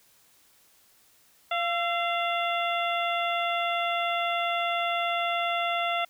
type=harmonic tone with a mistuned harmonic; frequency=691 Hz; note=F5; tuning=19 cents flat; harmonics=1 / 2 / 3 / 4 / 5; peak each=-28 / -31 / -33 / -34 / -35 dBFS; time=1.51-6.05 s; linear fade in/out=5 ms; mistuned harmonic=2; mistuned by=-47 cents; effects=white hiss -61 dBFS RMS until 6.09 s